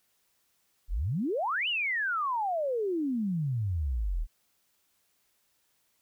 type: exponential two-way sweep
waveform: sine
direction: up then down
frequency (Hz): 34.65 to 3030 to 35.39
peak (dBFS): -27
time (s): 0.88-4.27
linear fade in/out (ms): 50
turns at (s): 1.68
effects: white hiss -72 dBFS RMS until 6.01 s